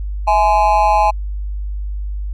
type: tone with amplitude modulation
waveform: triangle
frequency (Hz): 840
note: G#5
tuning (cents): +19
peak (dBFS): -4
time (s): 0.27-1.11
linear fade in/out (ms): 10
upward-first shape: sine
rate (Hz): 189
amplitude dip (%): 95
effects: added 50 Hz sine -20 dBFS peak until 2.33 s